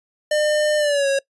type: tone with pitch glide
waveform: square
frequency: 603 to 549.8 Hz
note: D5 to C#5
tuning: +46 to -14 cents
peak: -17 dBFS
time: 0.31-1.19 s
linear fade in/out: 5 ms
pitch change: -160 cents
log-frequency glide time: 0.78-1.08 s
effects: noise-tail reverb RT60 0.1 s tail -22 dB re dry + resampled to 24000 Hz